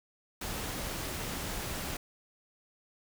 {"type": "noise", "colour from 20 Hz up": "pink", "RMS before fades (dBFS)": -37, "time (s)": [0.41, 1.97], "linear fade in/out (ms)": 5, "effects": []}